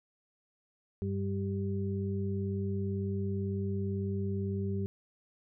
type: harmonic tone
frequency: 98 Hz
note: G2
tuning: in tune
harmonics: 1 / 2 / 4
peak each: -33 / -35 / -38 dBFS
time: 1.02-4.86 s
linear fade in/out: 0 ms
effects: none